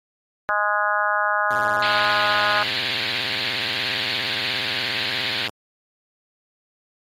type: harmonic tone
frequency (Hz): 207.7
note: G#3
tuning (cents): 0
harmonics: 3 / 4 / 5 / 6 / 7 / 8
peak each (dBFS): -27 / -26 / -26 / -24 / -23 / -27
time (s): 0.49-2.63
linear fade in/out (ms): 0
type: tone with vibrato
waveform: 5% pulse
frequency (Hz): 116.54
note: A#2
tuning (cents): 0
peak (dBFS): -20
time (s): 1.5-5.5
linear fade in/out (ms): 5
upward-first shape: square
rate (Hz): 17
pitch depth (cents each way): 210
type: band-pass noise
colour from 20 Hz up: white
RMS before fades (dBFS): -25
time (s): 1.82-5.48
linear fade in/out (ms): 5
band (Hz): 1500 to 4500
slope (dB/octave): 96
effects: MP3 64 kbps